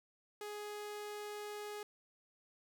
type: tone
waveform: sawtooth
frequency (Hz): 416.9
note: G#4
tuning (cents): +7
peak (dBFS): -39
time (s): 0.41-1.83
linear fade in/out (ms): 2
effects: none